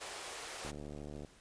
pink high-pass noise, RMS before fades -45 dBFS, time 0-0.72 s, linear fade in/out 20 ms, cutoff 430 Hz, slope 24 dB/octave
click train, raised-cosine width 2 ms, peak -33 dBFS, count 45, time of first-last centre 0.65-1.248 s, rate 73.6 Hz
effects pink hiss -62 dBFS RMS until 1.4 s + resampled to 22050 Hz

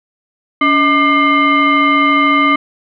sine tone with frequency modulation, 1198 Hz, D6, 34 cents sharp, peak -8 dBFS, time 0.61-2.56 s, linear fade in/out 5 ms, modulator 914 Hz, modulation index 1.2, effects none

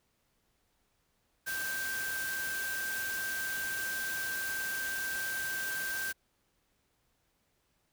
sine tone in noise, 1568 Hz, G6, in tune, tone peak -34 dBFS, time 1.46-6.13 s, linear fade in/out 20 ms, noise white, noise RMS -40 dBFS, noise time 1.46-6.13 s, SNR +3 dB, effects pink hiss -75 dBFS RMS until 7.92 s

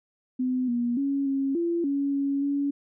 sine tone with pitch steps, 254.3 / 239.7 / 277.7 / 272.6 / 340.5 / 280.1 / 278.5 / 282.6 Hz, C4 / A#3 / C#4 / C#4 / F4 / C#4 / C#4 / C#4, -49 / +48 / +3 / -29 / -44 / +18 / +8 / +34 cents, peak -23 dBFS, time 0.39-2.71 s, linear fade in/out 10 ms, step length 290 ms, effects none

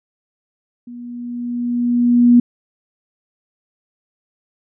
sine tone with level ramp, 241.3 Hz, B3, 40 cents flat, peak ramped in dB -31 to -5 dBFS, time 0.87-2.4 s, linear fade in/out 5 ms, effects none

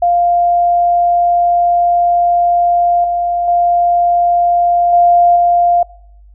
sine tone with level steps, 698.5 Hz, F5, in tune, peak -8 / -12 / -8 / -5 / -7 dBFS, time 0.02-5.83 s, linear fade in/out 5 ms, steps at 3.04 / 3.48 / 4.93 / 5.36 s, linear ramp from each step 2 ms, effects noise-tail reverb RT60 0.8 s tail -24 dB re dry + added 50 Hz sine -38 dBFS peak until 6.34 s

